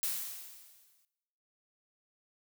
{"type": "noise with exponential decay", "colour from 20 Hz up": "blue", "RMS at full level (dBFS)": -32, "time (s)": [0.03, 1.05], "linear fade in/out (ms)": 0, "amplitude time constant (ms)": 220, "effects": ["noise-tail reverb RT60 1.0 s tail -18 dB re dry"]}